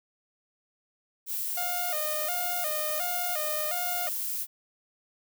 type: noise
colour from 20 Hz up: violet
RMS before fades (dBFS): -32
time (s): 1.26-4.47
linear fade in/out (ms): 50
type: tone with vibrato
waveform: sawtooth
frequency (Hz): 659.3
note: E5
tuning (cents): 0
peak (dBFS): -28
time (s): 1.57-4.09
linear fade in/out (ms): 5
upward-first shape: square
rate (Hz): 1.4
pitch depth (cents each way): 130
effects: none